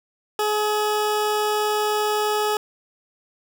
20% pulse tone, 422.9 Hz, G#4, 31 cents sharp, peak -15 dBFS, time 0.39-2.57 s, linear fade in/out 2 ms, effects none

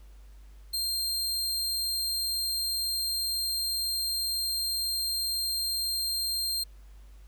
sawtooth tone, 4186 Hz, C8, in tune, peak -25 dBFS, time 0.73-6.64 s, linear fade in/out 10 ms, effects added 50 Hz sine -47 dBFS peak until 7.27 s + pink hiss -64 dBFS RMS until 7.27 s

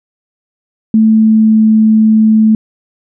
sine tone with pitch glide, 219.9 to 218.4 Hz, A3 to A3, -1 to -13 cents, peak -4 dBFS, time 0.94-2.55 s, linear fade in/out 2 ms, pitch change -12 cents, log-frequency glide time 1.04-1.65 s, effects none

